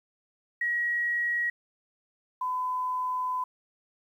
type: tone pair in turn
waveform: sine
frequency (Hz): 1905 / 1009.1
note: A#6 / B5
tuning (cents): +37 / +37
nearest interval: major seventh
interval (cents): 1100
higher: first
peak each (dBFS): -25 / -27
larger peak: first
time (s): 0.61-1.5 / 2.41-3.44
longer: second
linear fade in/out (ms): 5
effects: 10-bit